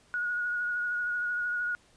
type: tone with vibrato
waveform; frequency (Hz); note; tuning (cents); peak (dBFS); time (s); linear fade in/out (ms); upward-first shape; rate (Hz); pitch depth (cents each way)
sine; 1450; F#6; -35; -28; 0.14-1.75; 0; triangle; 13; 26
effects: pink hiss -62 dBFS RMS until 1.96 s + resampled to 22050 Hz